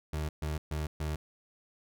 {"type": "tone bursts", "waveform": "30% pulse", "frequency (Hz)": 76.5, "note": "D#2", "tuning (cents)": -29, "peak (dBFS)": -29, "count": 4, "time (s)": [0.13, 1.16], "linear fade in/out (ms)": 5, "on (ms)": 160, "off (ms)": 130, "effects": []}